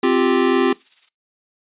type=chord; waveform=square; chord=C suspended fourth; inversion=none; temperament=equal; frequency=261.6 / 349.2 / 392 Hz; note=C4 / F4 / G4; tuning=0 / 0 / 0 cents; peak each=-19 dBFS; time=0.03-0.73 s; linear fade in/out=5 ms
type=noise with tremolo; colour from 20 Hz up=violet; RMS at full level=-35 dBFS; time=0.19-1.09 s; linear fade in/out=5 ms; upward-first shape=sine; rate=18 Hz; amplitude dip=65%
effects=noise-tail reverb RT60 0.2 s tail -21 dB re dry + resampled to 8000 Hz